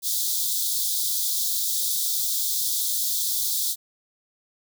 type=high-pass noise; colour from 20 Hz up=white; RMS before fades=-25 dBFS; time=0.02-3.76 s; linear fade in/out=50 ms; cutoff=3400 Hz; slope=96 dB/octave; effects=none